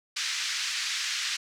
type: band-pass noise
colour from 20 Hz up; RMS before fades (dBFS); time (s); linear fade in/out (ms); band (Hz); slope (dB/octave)
white; -31; 0.16-1.37; 10; 1500 to 6000; 24
effects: none